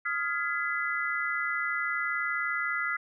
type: chord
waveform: sine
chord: F half-diminished seventh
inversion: third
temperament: just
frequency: 1257.2 / 1396.9 / 1676.3 / 2012 Hz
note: Eb6 / F6 / Ab6 / Cb7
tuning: +18 / 0 / +16 / +32 cents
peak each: -36 / -32 / -37 / -31 dBFS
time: 0.05-2.97 s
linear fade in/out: 10 ms
effects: none